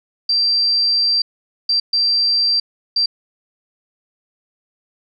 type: tone bursts at uneven times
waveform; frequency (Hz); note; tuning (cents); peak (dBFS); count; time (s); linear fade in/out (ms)
sine; 4705; D8; +2; -13; 4; 0.29-1.22 / 1.69-1.8 / 1.93-2.6 / 2.96-3.06; 5
effects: none